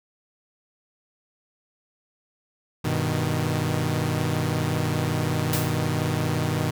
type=chord; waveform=sawtooth; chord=G augmented; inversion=none; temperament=equal; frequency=98 / 123.47 / 155.56 Hz; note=G2 / B2 / D#3; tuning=0 / 0 / 0 cents; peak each=-25 / -23 / -22 dBFS; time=2.84-6.71 s; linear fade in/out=10 ms
type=noise with exponential decay; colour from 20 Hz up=white; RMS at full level=-25 dBFS; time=5.53-5.88 s; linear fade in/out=2 ms; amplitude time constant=74 ms
effects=none